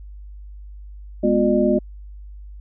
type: tone cluster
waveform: sine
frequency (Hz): 209.2 / 248.7 / 358 / 604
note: G#3 / B3 / F4 / D5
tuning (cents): +13 / +12 / +43 / +48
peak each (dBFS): -20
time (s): 1.23-1.79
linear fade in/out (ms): 10
effects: added 50 Hz sine -35 dBFS peak until 2.6 s